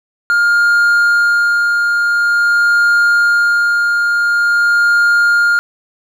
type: tone with tremolo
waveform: triangle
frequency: 1411 Hz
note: F6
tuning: 17 cents sharp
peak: -6 dBFS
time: 0.3-5.59 s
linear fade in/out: 0 ms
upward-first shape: sine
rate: 0.47 Hz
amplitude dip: 30%
effects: none